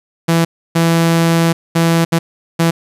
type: tone bursts at uneven times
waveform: sawtooth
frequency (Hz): 166.3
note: E3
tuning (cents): +16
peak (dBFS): -6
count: 5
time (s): 0.28-0.45 / 0.75-1.53 / 1.75-2.05 / 2.12-2.19 / 2.59-2.71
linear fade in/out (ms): 10
effects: resampled to 32000 Hz + 8-bit